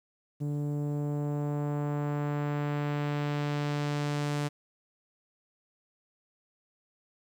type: tone with low-pass filter sweep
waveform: sawtooth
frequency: 146.2 Hz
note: D3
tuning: 7 cents flat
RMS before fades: -31 dBFS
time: 0.4-4.49 s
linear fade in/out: 20 ms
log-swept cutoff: 320 to 9600 Hz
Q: 0.79
effects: 10-bit